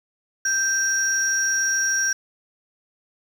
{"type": "tone pair together", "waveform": "sine", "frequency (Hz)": [1568, 5685], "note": ["G6", "F8"], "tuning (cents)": [0, 30], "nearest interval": "octave + minor seventh", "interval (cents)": 2230, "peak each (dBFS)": -21, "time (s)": [0.45, 2.13], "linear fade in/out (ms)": 5, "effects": ["tanh soft clip ceiling -12 dBFS", "7-bit"]}